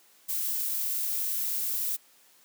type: noise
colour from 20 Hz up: violet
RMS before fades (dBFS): -30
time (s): 0.28-1.97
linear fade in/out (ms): 20
effects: white hiss -60 dBFS RMS until 2.44 s + high-pass 200 Hz 12 dB/octave